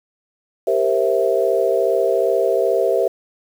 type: chord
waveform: sine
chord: C dominant seventh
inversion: second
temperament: equal with one note detuned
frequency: 392 / 466.2 / 528.7 / 659.3 Hz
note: G4 / Bb4 / C5 / E5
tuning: 0 / 0 / +18 / 0 cents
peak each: -20 dBFS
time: 0.67-3.08 s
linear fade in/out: 5 ms
effects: 7-bit